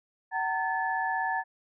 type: tone cluster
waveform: sine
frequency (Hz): 758 / 914 / 1732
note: F#5 / A#5 / A6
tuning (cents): +42 / -34 / -28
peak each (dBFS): -31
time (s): 0.31-1.44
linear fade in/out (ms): 50
effects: none